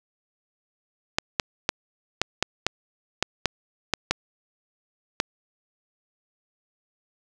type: clicks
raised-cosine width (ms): 0.2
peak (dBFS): -3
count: 11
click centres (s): 1.185 / 1.398 / 1.691 / 2.216 / 2.426 / 2.666 / 3.226 / 3.457 / 3.937 / 4.11 / 5.201
effects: none